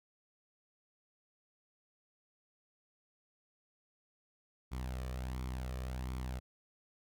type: tone with flanger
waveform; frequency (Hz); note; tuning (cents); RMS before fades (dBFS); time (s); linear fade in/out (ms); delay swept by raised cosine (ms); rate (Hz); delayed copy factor
sawtooth; 63.5; B1; +49; -40; 4.71-6.4; 20; 0.88 to 1.7; 1.4; +0.5
effects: none